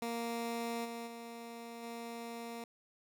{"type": "tone with level steps", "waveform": "15% pulse", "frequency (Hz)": 233.1, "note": "A#3", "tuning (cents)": 0, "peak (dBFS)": [-30, -35, -39, -36], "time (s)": [0.02, 2.64], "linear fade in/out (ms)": 2, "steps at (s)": [0.84, 1.06, 1.82], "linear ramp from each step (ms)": 20, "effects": []}